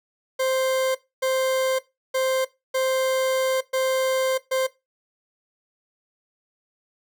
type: tone bursts at uneven times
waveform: 40% pulse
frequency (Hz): 523.3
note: C5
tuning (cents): 0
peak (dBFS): -20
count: 6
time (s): 0.39-0.95 / 1.22-1.79 / 2.14-2.45 / 2.74-3.61 / 3.73-4.38 / 4.51-4.67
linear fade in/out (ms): 10
effects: noise-tail reverb RT60 0.2 s tail -17 dB re dry